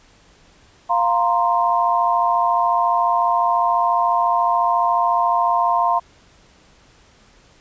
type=chord; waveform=sine; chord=F suspended fourth; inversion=none; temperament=equal; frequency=698.5 / 932.3 / 1046.5 Hz; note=F5 / Bb5 / C6; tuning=0 / 0 / 0 cents; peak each=-19 dBFS; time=0.89-6 s; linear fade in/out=20 ms; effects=pink hiss -52 dBFS RMS until 7.6 s + resampled to 16000 Hz